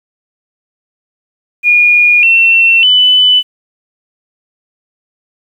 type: tone with pitch steps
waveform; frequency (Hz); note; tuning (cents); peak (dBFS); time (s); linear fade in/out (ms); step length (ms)
sine; 2436 / 2703 / 2999; D#7 / E7 / F#7; -37 / +43 / +23; -4; 1.63-3.43; 50; 600
effects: 7-bit